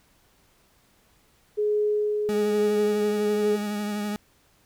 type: tone with tremolo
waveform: sine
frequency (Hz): 420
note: G#4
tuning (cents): +19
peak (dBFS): -20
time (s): 1.57-3.57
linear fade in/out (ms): 20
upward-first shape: sine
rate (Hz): 1.1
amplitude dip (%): 30
type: tone with vibrato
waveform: 40% pulse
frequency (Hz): 207.7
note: G#3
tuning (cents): 0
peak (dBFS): -26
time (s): 2.29-4.16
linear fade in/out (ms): 0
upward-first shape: triangle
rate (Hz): 12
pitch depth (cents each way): 29
effects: pink hiss -62 dBFS RMS until 4.65 s

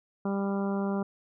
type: harmonic tone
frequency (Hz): 197.9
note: G3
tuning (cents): +17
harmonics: 1 / 2 / 3 / 4 / 5 / 6 / 7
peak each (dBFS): -28 / -34 / -38 / -40 / -42 / -44 / -45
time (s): 0.25-1.03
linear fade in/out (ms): 5
effects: none

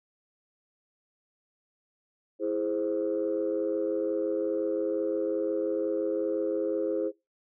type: chord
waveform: sine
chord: E augmented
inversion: none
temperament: equal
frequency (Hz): 329.6 / 415.3 / 523.3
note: E4 / G#4 / B#4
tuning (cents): 0 / 0 / 0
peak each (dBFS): -30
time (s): 2.39-7.12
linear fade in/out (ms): 50
effects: noise-tail reverb RT60 0.2 s tail -20 dB re dry + tanh soft clip ceiling -19 dBFS

